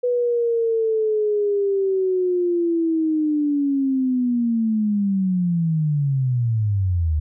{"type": "linear sweep", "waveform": "sine", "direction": "down", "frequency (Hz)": [493.9, 74], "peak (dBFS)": -17, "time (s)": [0.03, 7.2], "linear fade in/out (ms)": 10, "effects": []}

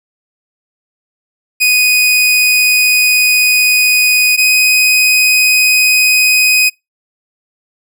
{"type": "tone pair in turn", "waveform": "sawtooth", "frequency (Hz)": [2489, 2505], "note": ["D#7", "D#7"], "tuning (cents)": [0, 11], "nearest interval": "unison", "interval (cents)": 11, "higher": "second", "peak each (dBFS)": -4, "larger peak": "neither", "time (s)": [[1.6, 4.37], [4.37, 6.7]], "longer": "first", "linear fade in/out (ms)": 20, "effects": ["noise-tail reverb RT60 0.2 s tail -25 dB re dry"]}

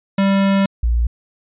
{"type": "tone pair in turn", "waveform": ["square", "sine"], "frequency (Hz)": [196, 58.42], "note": ["G3", "A#1"], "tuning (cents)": [0, 4], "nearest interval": "octave + major sixth", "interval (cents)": 2096, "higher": "first", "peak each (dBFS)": -13, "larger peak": "neither", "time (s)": [[0.18, 0.66], [0.83, 1.07]], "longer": "first", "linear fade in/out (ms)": 5, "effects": ["resampled to 8000 Hz"]}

